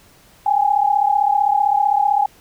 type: tone pair together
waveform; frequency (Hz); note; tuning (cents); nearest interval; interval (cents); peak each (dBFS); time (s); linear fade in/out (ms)
sine; 801.4 / 837; G5 / G#5; +38 / +13; minor second; 75; -16; 0.46-2.26; 5
effects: pink hiss -50 dBFS RMS until 2.4 s